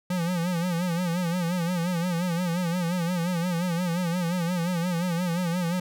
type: tone with vibrato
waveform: square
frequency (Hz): 174.61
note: F3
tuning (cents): 0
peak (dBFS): -25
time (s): 0.1-5.8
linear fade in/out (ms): 5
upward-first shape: sine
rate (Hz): 5.7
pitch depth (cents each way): 93
effects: none